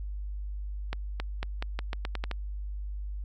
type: accelerating click train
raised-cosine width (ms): 0.3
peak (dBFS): -17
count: 10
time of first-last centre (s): 0.93-2.313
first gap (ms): 270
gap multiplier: 0.85
effects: added 50 Hz sine -33 dBFS peak until 3.24 s